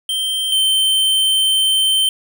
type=tone pair in turn; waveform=square; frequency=3136 / 3105 Hz; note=G7 / G7; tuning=0 / -17 cents; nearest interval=unison; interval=17 cents; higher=first; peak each=-18 / -13 dBFS; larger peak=second; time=0.09-0.52 / 0.52-2.09 s; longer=second; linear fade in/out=2 ms; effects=none